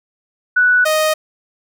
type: tone pair in turn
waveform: sine / sawtooth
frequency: 1480 / 622.3 Hz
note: F#6 / D#5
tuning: 0 / 0 cents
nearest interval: octave + minor third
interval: 1500 cents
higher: first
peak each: -9 dBFS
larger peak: neither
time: 0.56-0.85 / 0.85-1.14 s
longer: neither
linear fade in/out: 10 ms
effects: none